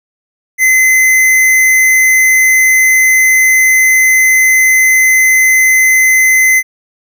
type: tone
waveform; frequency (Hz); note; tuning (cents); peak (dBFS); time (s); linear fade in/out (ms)
square; 2047; C7; -38; -6; 0.58-6.63; 50
effects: none